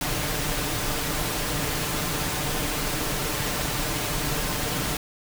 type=noise with comb filter; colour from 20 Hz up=pink; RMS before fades=-27 dBFS; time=0.01-4.97 s; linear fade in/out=2 ms; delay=6.7 ms; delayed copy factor=+0.5; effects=none